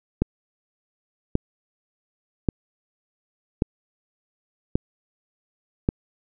click train, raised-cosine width 3 ms, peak -6 dBFS, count 6, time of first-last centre 0.22-5.889 s, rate 0.882 Hz, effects none

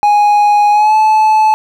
triangle tone with pitch glide, 829 to 866.2 Hz, G#5 to A5, -3 to -27 cents, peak -4 dBFS, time 0.03-1.54 s, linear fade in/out 0 ms, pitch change +76 cents, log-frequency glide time 0.71-0.95 s, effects none

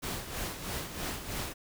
pink noise with tremolo, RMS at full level -35 dBFS, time 0.02-1.54 s, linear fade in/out 20 ms, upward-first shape sine, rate 3.1 Hz, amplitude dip 60%, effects none

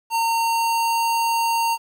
square tone with pitch glide, 915 to 920.8 Hz, A#5 to A#5, -32 to -22 cents, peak -19 dBFS, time 0.1-1.78 s, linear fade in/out 50 ms, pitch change +10 cents, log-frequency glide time 0.22-1.02 s, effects 9-bit

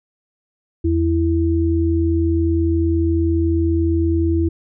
sine tone pair together, 82.8 / 331.2 Hz, E2 / E4, +8 / +8 cents, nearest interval 2 octaves, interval 2400 cents, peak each -17 dBFS, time 0.84-4.49 s, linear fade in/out 10 ms, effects none

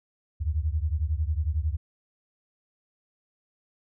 sine beating tone pair, 73.2 / 84.2 Hz, D2 / E2, -5 / +37 cents, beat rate 11 Hz, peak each -26 / -28 dBFS, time 0.4-1.77 s, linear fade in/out 20 ms, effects none

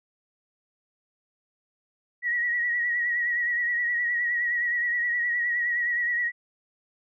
sine tone with vibrato, 1917 Hz, A#6, 48 cents sharp, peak -23 dBFS, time 2.22-6.32 s, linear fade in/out 50 ms, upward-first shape sine, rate 9.6 Hz, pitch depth 41 cents each way, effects none

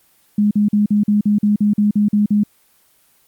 sine tone bursts, 207.7 Hz, G#3, in tune, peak -11 dBFS, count 12, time 0.38-2.435 s, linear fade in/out 5 ms, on 130 ms, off 45 ms, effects white hiss -56 dBFS RMS until 3.27 s + Opus 24 kbps

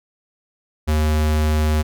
square tone, 76.8 Hz, D#2, 22 cents flat, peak -16 dBFS, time 0.87-1.83 s, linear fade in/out 20 ms, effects none

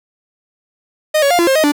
45% pulse tone with pitch steps, 617 / 560 / 703 / 342.4 / 533 / 626 / 292.5 Hz, D#5 / C#5 / F5 / F4 / C5 / D#5 / D4, -15 / +18 / +11 / -34 / +32 / +10 / -7 cents, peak -10 dBFS, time 1.14-1.721 s, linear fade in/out 10 ms, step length 83 ms, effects none

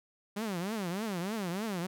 sawtooth tone with vibrato, 196 Hz, G3, in tune, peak -29 dBFS, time 0.36-1.87 s, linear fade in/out 10 ms, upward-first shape triangle, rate 3.3 Hz, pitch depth 300 cents each way, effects none

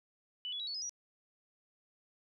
sine tone with pitch steps, 2976 / 3399 / 3882 / 4433 / 5063 / 5783 Hz, F#7 / G#7 / B7 / C#8 / D#8 / F#8, +9 / +39 / -31 / -1 / +29 / -41 cents, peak -37 dBFS, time 0.45-0.894 s, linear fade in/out 0 ms, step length 74 ms, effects none

